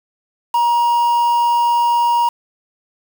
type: tone with quantisation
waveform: triangle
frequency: 948 Hz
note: A#5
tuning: 29 cents sharp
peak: -10 dBFS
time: 0.54-2.29 s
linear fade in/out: 5 ms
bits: 5
effects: none